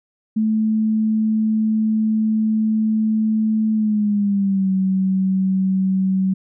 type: tone with pitch glide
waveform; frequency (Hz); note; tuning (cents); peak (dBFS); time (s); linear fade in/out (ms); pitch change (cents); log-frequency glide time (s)
sine; 218 to 189.78; A3 to F#3; -16 to +44; -15; 0.36-6.34; 10; -240; 3.73-4.71
effects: none